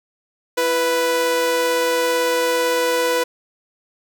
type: tone pair together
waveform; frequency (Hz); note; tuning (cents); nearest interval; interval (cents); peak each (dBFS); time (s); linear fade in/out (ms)
sawtooth; 335.5 / 494.3; E4 / B4; +31 / +1; perfect fifth; 670; -23 / -13; 0.57-3.24; 10
effects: none